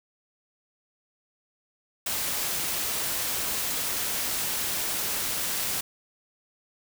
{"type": "noise", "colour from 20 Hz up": "white", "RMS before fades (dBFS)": -29, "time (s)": [2.06, 5.81], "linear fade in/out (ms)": 5, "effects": []}